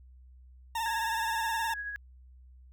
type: tone with vibrato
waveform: 40% pulse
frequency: 904 Hz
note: A5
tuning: 47 cents sharp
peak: -29 dBFS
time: 0.75-1.74 s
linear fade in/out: 5 ms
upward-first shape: sine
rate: 19 Hz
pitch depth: 51 cents each way
type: tone with tremolo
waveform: sine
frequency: 1661.2 Hz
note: G#6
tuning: in tune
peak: -33 dBFS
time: 0.86-1.96 s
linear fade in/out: 0 ms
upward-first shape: sine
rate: 12 Hz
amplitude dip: 40%
effects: added 63 Hz sine -51 dBFS peak until 2.72 s